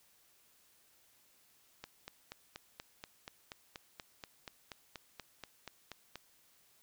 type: click train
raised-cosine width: 0.2 ms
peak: -27 dBFS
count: 19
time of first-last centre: 1.84-6.157 s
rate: 4.17 Hz
effects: white hiss -68 dBFS RMS until 6.82 s